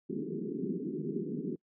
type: band-pass noise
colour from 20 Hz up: white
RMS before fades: -36 dBFS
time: 0.09-1.56 s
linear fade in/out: 10 ms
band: 150 to 420 Hz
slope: 96 dB/octave
effects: noise-tail reverb RT60 0.1 s tail -25 dB re dry